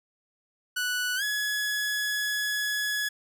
sawtooth tone with pitch glide, 1480 to 1690.3 Hz, F#6 to G#6, 0 to +30 cents, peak -23 dBFS, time 0.76-3.09 s, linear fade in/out 10 ms, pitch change +230 cents, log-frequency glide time 1.16-1.23 s, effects none

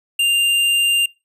sine tone with tanh clipping, 2794 Hz, F7, in tune, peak -15 dBFS, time 0.19-1.06 s, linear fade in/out 5 ms, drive 16 dB, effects noise-tail reverb RT60 0.3 s tail -26 dB re dry + resampled to 32000 Hz

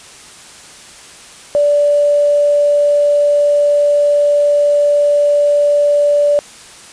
triangle tone with tanh clipping, 582 Hz, D5, 16 cents flat, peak -8 dBFS, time 1.55-6.39 s, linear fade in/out 0 ms, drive 3 dB, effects white hiss -37 dBFS RMS until 6.92 s + resampled to 22050 Hz

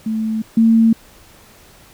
sine tone pair in turn, 220 / 226.1 Hz, A3 / A3, 0 / +47 cents, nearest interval unison, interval 47 cents, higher second, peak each -17 / -8 dBFS, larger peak second, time 0.06-0.42 / 0.57-0.93 s, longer neither, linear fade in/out 5 ms, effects pink hiss -46 dBFS RMS until 1.93 s

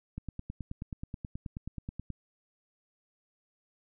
click train, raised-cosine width 5 ms, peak -25 dBFS, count 19, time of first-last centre 0.18-2.103 s, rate 9.36 Hz, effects none

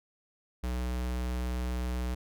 square tone, 61.74 Hz, B1, in tune, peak -31 dBFS, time 0.63-2.15 s, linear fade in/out 10 ms, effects none

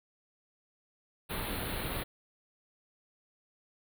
pink band-stop noise, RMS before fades -36 dBFS, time 1.29-2.04 s, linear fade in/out 20 ms, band 4300 to 9200 Hz, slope 96 dB/octave, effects none

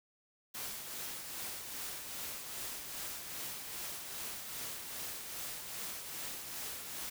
white noise with tremolo, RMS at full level -41 dBFS, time 0.54-7.1 s, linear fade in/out 10 ms, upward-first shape triangle, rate 2.5 Hz, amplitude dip 45%, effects none

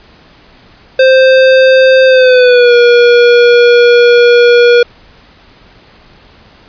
square tone with pitch glide, 523.3 to 479.9 Hz, C5 to B4, 0 to -50 cents, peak -3 dBFS, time 0.99-4.83 s, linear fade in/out 5 ms, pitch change -150 cents, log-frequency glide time 2.06-2.74 s, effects pink hiss -41 dBFS RMS until 6.68 s + resampled to 11025 Hz

